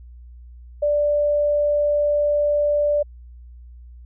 sine tone, 587.3 Hz, D5, in tune, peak -16 dBFS, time 0.82-3.03 s, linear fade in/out 10 ms, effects added 60 Hz sine -39 dBFS peak until 4.05 s

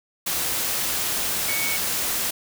sine tone in noise, 2231 Hz, C#7, 11 cents sharp, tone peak -27 dBFS, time 1.48-1.77 s, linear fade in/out 10 ms, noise white, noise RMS -25 dBFS, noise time 0.26-2.31 s, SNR -5 dB, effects none

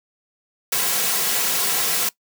white noise with comb filter, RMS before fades -21 dBFS, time 0.72-2.09 s, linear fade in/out 5 ms, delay 3.3 ms, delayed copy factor -0.55, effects noise-tail reverb RT60 0.1 s tail -20 dB re dry + high-pass 200 Hz 12 dB/octave

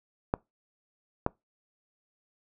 clicks, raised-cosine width 1 ms, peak -11 dBFS, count 2, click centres 0.339 / 1.264 s, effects noise-tail reverb RT60 0.2 s tail -24 dB re dry

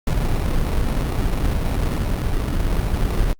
brown noise with sample-and-hold, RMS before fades -19 dBFS, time 0.07-3.33 s, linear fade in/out 2 ms, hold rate 1575 Hz, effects Opus 48 kbps

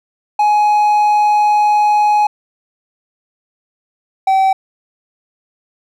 triangle tone pair in turn, 838 / 768.7 Hz, G#5 / G5, +15 / -34 cents, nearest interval minor second, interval 149 cents, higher first, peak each -7 dBFS, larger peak neither, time 0.39-2.27 / 4.27-4.53 s, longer first, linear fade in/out 5 ms, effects none

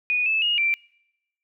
sine tone with pitch steps, 2469 / 2618 / 2865 / 2350 Hz, D#7 / E7 / F7 / D7, -14 / -13 / +44 / +1 cents, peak -19 dBFS, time 0.1-0.74 s, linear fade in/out 0 ms, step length 160 ms, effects noise-tail reverb RT60 0.9 s tail -26 dB re dry

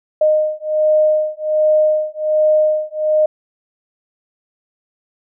sine beating tone pair, 615 / 616.3 Hz, D#5 / D#5, -20 / -17 cents, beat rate 1.3 Hz, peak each -15 dBFS, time 0.21-3.26 s, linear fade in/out 5 ms, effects none

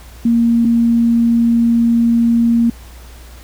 sine tone pair in turn, 233.1 / 233.1 Hz, A#3 / A#3, 0 / 0 cents, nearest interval unison, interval 0 cents, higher neither, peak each -9 / -9 dBFS, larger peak neither, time 0.25-0.65 / 0.65-2.7 s, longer second, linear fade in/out 5 ms, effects added 60 Hz sine -35 dBFS peak until 3.43 s + pink hiss -42 dBFS RMS until 3.43 s

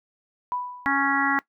sine tone with exponential decay, 989 Hz, B5, 2 cents sharp, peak -23 dBFS, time 0.52-1.12 s, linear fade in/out 0 ms, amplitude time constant 130 ms
harmonic tone, 277.2 Hz, C#4, in tune, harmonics 1 / 3 / 4 / 5 / 6 / 7, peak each -27 / -27 / -27 / -27 / -27 / -27 dBFS, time 0.86-1.39 s, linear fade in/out 0 ms
effects noise-tail reverb RT60 0.1 s tail -20 dB re dry

